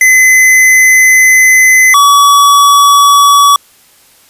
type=tone pair in turn; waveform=square; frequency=2035 / 1138.2 Hz; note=C7 / C#6; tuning=-49 / +45 cents; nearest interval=minor seventh; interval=1006 cents; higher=first; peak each=-3 dBFS; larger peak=neither; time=0.01-1.94 / 1.94-3.56 s; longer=first; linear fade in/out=2 ms; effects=white hiss -44 dBFS RMS until 4.29 s + resampled to 32000 Hz